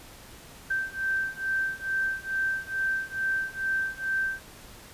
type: beating tone pair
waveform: sine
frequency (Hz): 1560 / 1562.3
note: G6 / G6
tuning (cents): -9 / -6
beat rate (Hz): 2.3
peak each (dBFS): -30 / -29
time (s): 0.7-4.4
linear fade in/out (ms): 10
effects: pink hiss -48 dBFS RMS until 4.93 s + resampled to 32000 Hz